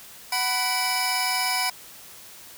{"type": "tone cluster", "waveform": "sawtooth", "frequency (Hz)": [745, 988, 2314, 5120], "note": ["F#5", "B5", "D7", "D#8"], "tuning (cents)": [12, 0, -26, 49], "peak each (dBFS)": -25, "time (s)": [0.32, 1.7], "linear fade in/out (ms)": 5, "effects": ["white hiss -45 dBFS RMS until 2.57 s"]}